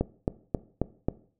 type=click train; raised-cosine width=2 ms; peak=-11 dBFS; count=5; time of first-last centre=0.01-1.085 s; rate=3.72 Hz; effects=noise-tail reverb RT60 0.5 s tail -18 dB re dry